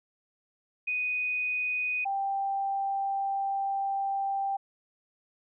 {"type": "tone pair in turn", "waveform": "sine", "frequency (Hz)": [2489, 786.7], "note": ["D#7", "G5"], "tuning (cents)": [0, 6], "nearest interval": "octave + minor sixth", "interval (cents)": 1994, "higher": "first", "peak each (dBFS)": -27, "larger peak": "neither", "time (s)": [[0.87, 2.05], [2.05, 4.57]], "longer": "second", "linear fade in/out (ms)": 10, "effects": []}